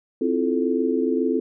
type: chord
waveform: sine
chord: F major seventh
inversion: second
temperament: just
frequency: 261.9 / 327.4 / 349.2 / 436.5 Hz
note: C4 / E4 / F4 / A4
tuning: +2 / -12 / 0 / -14 cents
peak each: -23 / -26 / -26 / -24 dBFS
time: 0.21-1.4 s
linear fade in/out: 5 ms
effects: none